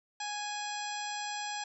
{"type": "harmonic tone with a mistuned harmonic", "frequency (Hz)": 830.6, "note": "G#5", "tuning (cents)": 0, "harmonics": [1, 2, 3, 4, 5, 6, 7, 9], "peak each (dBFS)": [-38, -43, -45, -45, -47, -48, -46, -46], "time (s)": [0.2, 1.64], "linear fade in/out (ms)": 5, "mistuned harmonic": 7, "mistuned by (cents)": 27, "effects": []}